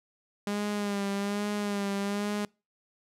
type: tone with vibrato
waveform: sawtooth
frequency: 203 Hz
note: G#3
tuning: 39 cents flat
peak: -25 dBFS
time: 0.47-2.45 s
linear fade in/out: 2 ms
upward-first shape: sine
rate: 1.2 Hz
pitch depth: 37 cents each way
effects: noise-tail reverb RT60 0.3 s tail -26 dB re dry + low-pass 11000 Hz 12 dB/octave